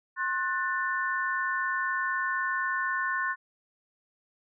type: chord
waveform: sine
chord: F# diminished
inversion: second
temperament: just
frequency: 1065.6 / 1480 / 1776 Hz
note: C6 / F#6 / A6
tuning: +31 / 0 / +16 cents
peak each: -31 dBFS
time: 0.16-3.36 s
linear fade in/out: 50 ms
effects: none